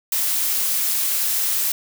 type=noise; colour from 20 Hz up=blue; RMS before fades=-21 dBFS; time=0.12-1.72 s; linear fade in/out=2 ms; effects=none